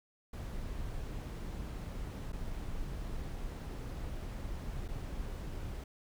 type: noise with dropouts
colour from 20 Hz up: brown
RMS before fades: -40 dBFS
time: 0.33-5.84 s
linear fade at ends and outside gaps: 5 ms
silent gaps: 2.322-2.329 / 4.881-4.885 s
effects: none